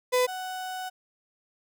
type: tone pair in turn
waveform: 35% pulse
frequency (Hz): 501 / 743.7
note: B4 / F#5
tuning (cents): +25 / +9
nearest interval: perfect fifth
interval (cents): 684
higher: second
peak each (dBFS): -19 / -31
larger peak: first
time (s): 0.12-0.27 / 0.27-0.9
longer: second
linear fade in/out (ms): 20
effects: none